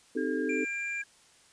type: chord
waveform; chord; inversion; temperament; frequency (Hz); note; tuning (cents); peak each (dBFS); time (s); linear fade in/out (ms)
sine; A half-diminished seventh; first; equal; 261.6 / 311.1 / 392 / 440; C4 / Eb4 / G4 / A4; 0 / 0 / 0 / 0; -33 / -33 / -36 / -33; 0.15-0.65; 10
type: tone with pitch glide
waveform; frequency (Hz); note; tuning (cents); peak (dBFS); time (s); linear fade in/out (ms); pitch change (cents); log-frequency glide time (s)
sine; 1617 to 1637.7; G#6 to G#6; -47 to -25; -38; 0.17-1.04; 10; +22; 0.64-0.89
type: tone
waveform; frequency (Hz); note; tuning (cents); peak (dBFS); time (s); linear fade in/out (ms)
triangle; 2376; D7; +20; -31; 0.49-1.02; 5
effects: white hiss -60 dBFS RMS until 1.52 s + resampled to 22050 Hz